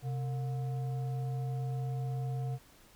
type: tone with frequency modulation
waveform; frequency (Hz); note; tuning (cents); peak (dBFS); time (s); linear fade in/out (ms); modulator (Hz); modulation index
sine; 130.81; C3; 0; -32; 0.02-2.59; 50; 586; 0.34
effects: pink hiss -60 dBFS RMS until 2.95 s